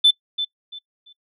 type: tone with echo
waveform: sine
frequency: 3522 Hz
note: A7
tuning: 1 cent sharp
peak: -8 dBFS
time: 0.04-0.11 s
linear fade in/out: 10 ms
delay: 340 ms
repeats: 3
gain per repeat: -12 dB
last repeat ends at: 1.13 s
effects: noise-tail reverb RT60 0.1 s tail -24 dB re dry + tanh soft clip ceiling -7 dBFS